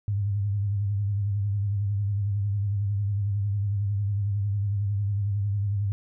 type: tone with vibrato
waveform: sine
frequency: 101.1 Hz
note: G#2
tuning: 46 cents flat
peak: -23 dBFS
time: 0.08-5.92 s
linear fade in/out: 0 ms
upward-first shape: sine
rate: 11 Hz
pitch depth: 60 cents each way
effects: none